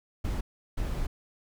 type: noise bursts at uneven times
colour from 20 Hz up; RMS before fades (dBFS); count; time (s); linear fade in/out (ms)
brown; -30; 2; 0.24-0.41 / 0.77-1.07; 10
effects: none